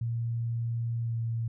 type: tone with pitch glide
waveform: sine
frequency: 116.54 to 114.94 Hz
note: A#2 to A#2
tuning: 0 to -24 cents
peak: -28 dBFS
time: 0.01-1.48 s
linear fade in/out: 5 ms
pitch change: -24 cents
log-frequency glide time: 1.01-1.17 s
effects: none